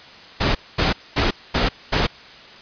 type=noise bursts; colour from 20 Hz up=pink; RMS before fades=-18 dBFS; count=5; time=0.4-2.07 s; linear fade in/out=10 ms; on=150 ms; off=230 ms; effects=white hiss -42 dBFS RMS until 2.61 s + resampled to 11025 Hz